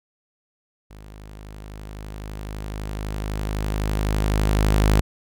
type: tone with level ramp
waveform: sawtooth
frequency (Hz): 51.91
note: G#1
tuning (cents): 0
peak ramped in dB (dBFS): -37 to -10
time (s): 0.9-5.01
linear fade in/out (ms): 10
effects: none